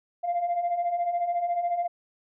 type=beating tone pair; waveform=sine; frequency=685 / 699 Hz; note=F5 / F5; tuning=-34 / +1 cents; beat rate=14 Hz; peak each=-30 / -24 dBFS; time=0.23-1.88 s; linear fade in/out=20 ms; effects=tanh soft clip ceiling -20 dBFS